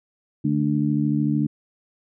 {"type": "harmonic tone", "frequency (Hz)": 73.42, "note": "D2", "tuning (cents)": 0, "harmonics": [2, 3, 4], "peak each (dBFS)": [-23, -23, -23], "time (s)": [0.44, 1.47], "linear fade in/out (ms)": 10, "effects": []}